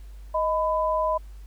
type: tone pair together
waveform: sine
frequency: 626.9 / 1002 Hz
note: D#5 / B5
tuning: +13 / +25 cents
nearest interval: minor sixth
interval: 812 cents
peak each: -24 dBFS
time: 0.34-1.18 s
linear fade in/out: 10 ms
effects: added 50 Hz sine -39 dBFS peak until 1.46 s + pink hiss -60 dBFS RMS until 1.46 s